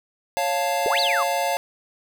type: chord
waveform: square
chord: Db augmented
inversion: none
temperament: equal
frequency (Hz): 554.4 / 698.5 / 880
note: Db5 / F5 / A5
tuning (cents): 0 / 0 / 0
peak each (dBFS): -27 / -25 / -27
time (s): 0.37-1.57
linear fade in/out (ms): 0
type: exponential two-way sweep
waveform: sine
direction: up then down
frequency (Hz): 370 to 4790 to 1008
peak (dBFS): -21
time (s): 0.86-1.23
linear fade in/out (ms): 0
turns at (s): 1
effects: none